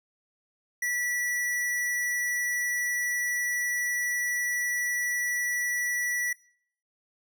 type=tone; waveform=square; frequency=1952 Hz; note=B6; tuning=21 cents flat; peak=-27 dBFS; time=0.82-6.33 s; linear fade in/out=5 ms; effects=noise-tail reverb RT60 0.6 s tail -23 dB re dry